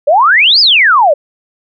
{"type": "exponential two-way sweep", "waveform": "sine", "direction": "up then down", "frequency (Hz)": [543, 5210, 543], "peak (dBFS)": -4, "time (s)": [0.07, 1.14], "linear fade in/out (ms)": 10, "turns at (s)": 0.6, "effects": []}